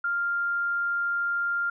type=tone; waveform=sine; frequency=1396.9 Hz; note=F6; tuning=in tune; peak=-24 dBFS; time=0.04-1.7 s; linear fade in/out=5 ms; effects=none